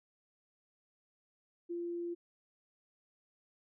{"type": "tone", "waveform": "sine", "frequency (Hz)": 344.7, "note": "F4", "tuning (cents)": -23, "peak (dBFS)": -36, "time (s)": [1.69, 2.15], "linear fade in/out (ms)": 20, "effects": []}